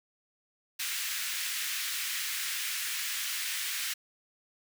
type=high-pass noise; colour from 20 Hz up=pink; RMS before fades=-34 dBFS; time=0.79-3.94 s; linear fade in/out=10 ms; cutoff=1700 Hz; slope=24 dB/octave; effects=none